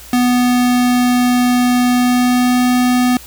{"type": "tone with pitch glide", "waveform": "square", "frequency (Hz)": [246.9, 248.6], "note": ["B3", "B3"], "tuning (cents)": [0, 12], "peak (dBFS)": -11, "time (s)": [0.13, 3.17], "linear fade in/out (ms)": 2, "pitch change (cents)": 12, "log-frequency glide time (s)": [1.91, 2.64], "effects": ["added 60 Hz sine -40 dBFS peak until 3.26 s", "white hiss -37 dBFS RMS until 3.26 s"]}